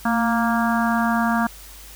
harmonic tone with a mistuned harmonic, 233.4 Hz, A#3, 2 cents sharp, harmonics 1 / 3 / 4 / 5 / 6 / 7, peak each -20 / -25 / -26 / -27 / -28 / -28 dBFS, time 0.05-1.47 s, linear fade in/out 5 ms, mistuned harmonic 1, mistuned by -48 cents, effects added 50 Hz sine -43 dBFS peak until 1.95 s + white hiss -43 dBFS RMS until 1.95 s

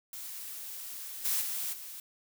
blue noise with level steps, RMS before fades -42 / -30 / -35 / -44 dBFS, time 0.13-2 s, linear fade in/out 2 ms, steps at 1.24 / 1.4 / 1.72 s, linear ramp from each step 20 ms, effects none

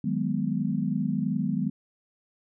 sine chord, G# minor seventh, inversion second, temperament equal, 155.56 / 185 / 207.7 / 246.9 Hz, D#3 / F#3 / G#3 / B3, 0 / 0 / 0 / 0 cents, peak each -31 / -30 / -29 / -30 dBFS, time 0.04-1.7 s, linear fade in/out 5 ms, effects none

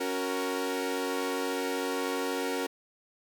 sawtooth chord, F# major, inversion second, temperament equal, 277.2 / 370 / 466.2 Hz, C#4 / F#4 / A#4, 0 / 0 / 0 cents, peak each -30 / -31 / -29 dBFS, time 0-2.67 s, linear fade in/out 10 ms, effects none

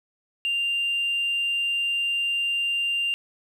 triangle tone with hard clipping, 2790 Hz, F7, 2 cents flat, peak -22 dBFS, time 0.45-3.14 s, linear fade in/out 0 ms, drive 2 dB, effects none

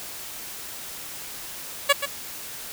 10% pulse tone with echo, 565 Hz, C#5, 33 cents sharp, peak -6 dBFS, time 1.89-1.93 s, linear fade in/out 10 ms, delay 130 ms, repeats 1, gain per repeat -10 dB, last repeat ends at 2.06 s, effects white hiss -37 dBFS RMS until 2.72 s

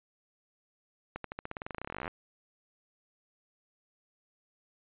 accelerating click train, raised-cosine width 0.5 ms, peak -22 dBFS, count 27, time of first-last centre 1.16-2.079 s, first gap 83 ms, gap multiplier 0.92, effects resampled to 8000 Hz

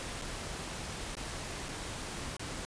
pink noise with dropouts, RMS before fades -40 dBFS, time 0-2.65 s, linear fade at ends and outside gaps 0 ms, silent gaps 0.214-0.22 / 1.152-1.169 / 1.685-1.689 / 2.367-2.395 s, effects resampled to 22050 Hz

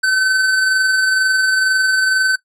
square tone with amplitude modulation, 1527 Hz, G6, 46 cents flat, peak -12 dBFS, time 0.03-2.36 s, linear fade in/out 10 ms, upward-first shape sine, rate 22.1 Hz, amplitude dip 30%, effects noise-tail reverb RT60 0.1 s tail -17 dB re dry + low-pass 9000 Hz 12 dB/octave

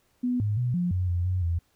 sine tone with pitch steps, 247.3 / 104.6 / 123.1 / 176.8 / 91.4 / 87.8 / 91.8 / 84.6 Hz, B3 / G#2 / B2 / F3 / F#2 / F2 / F#2 / E2, +3 / +13 / -5 / +22 / -21 / +10 / -13 / +45 cents, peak -23 dBFS, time 0.23-1.59 s, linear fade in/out 10 ms, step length 170 ms, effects pink hiss -68 dBFS RMS until 1.75 s

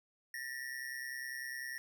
square ring-modulated tone, 1851 Hz, A#6, 13 cents flat, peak -38 dBFS, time 0.34-1.78 s, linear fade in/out 0 ms, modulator 65 Hz, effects none

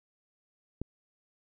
click, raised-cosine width 3 ms, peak -21 dBFS, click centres 0.816 s, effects none

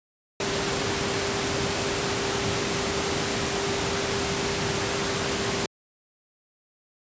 sine tone in noise, 397.2 Hz, G4, 23 cents sharp, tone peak -31 dBFS, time 0.4-5.66 s, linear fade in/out 2 ms, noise pink, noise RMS -26 dBFS, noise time 0.4-5.66 s, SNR -8 dB, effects high-pass 100 Hz 12 dB/octave + resampled to 16000 Hz

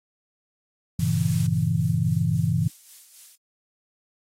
blue noise, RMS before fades -35 dBFS, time 0.99-1.47 s, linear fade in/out 5 ms
sine chord, G diminished seventh, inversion none, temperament equal, 98 / 116.54 / 138.59 / 164.81 Hz, G2 / Bb2 / Db3 / Fb3, 0 / 0 / 0 / 0 cents, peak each -27 / -26 / -26 / -23 dBFS, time 0.99-2.68 s, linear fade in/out 5 ms
violet noise with tremolo, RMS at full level -40 dBFS, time 0.99-3.36 s, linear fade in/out 10 ms, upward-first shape sine, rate 3.7 Hz, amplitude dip 50%
effects low-pass 10000 Hz 12 dB/octave + AAC 48 kbps

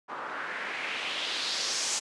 white noise with low-pass filter sweep, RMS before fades -33 dBFS, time 0.08-2 s, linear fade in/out 20 ms, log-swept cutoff 1100 to 7200 Hz, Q 2.4, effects high-pass 300 Hz 12 dB/octave + resampled to 24000 Hz

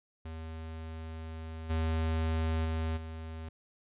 square tone with level steps, 80.4 Hz, E2, 43 cents flat, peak -40 / -29 / -31 / -40 dBFS, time 0.25-3.49 s, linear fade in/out 5 ms, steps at 1.69 / 2.64 / 2.96 s, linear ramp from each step 20 ms, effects resampled to 8000 Hz

